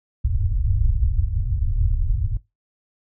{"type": "low-pass noise", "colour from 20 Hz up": "pink", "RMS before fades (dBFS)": -20, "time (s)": [0.24, 2.37], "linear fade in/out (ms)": 5, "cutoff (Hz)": 110, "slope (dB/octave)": 48, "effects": ["noise-tail reverb RT60 0.2 s tail -19 dB re dry"]}